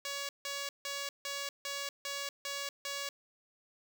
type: tone bursts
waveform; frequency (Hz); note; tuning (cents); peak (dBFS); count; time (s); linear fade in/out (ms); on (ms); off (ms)
5% pulse; 562; C#5; +24; -25; 8; 0.05-3.09; 2; 240; 160
effects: none